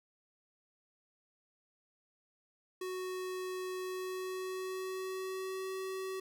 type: tone with pitch glide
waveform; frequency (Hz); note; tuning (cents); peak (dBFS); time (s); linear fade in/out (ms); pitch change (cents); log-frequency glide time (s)
square; 370 to 379.5; F#4 to F#4; 0 to +44; -38; 2.81-6.2; 5; +44; 3.76-5.71
effects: none